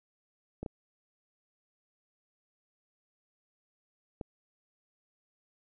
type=clicks; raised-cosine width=2 ms; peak=-24 dBFS; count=3; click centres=0.63 / 0.662 / 4.212 s; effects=none